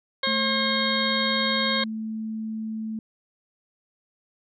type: harmonic tone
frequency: 537 Hz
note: C5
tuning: 45 cents sharp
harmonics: 1 / 2 / 3 / 4 / 6 / 7 / 8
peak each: -30 / -30 / -30 / -30 / -30 / -30 / -30 dBFS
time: 0.23-1.84 s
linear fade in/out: 5 ms
type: tone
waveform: sine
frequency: 219.7 Hz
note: A3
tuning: 2 cents flat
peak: -28 dBFS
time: 0.27-2.99 s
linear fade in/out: 2 ms
effects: none